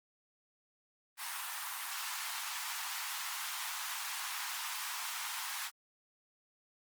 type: high-pass noise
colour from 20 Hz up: pink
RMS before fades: -40 dBFS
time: 1.17-5.71 s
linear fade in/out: 50 ms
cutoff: 850 Hz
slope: 48 dB/octave
effects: Opus 32 kbps